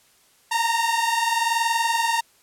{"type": "tone pair together", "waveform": "sawtooth", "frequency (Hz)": [911.5, 932.3], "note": ["A#5", "A#5"], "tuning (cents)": [-39, 0], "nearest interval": "unison", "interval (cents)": 39, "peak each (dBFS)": -19, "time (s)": [0.51, 2.21], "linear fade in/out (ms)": 10, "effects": ["white hiss -58 dBFS RMS until 2.42 s", "low-pass 12000 Hz 12 dB/octave"]}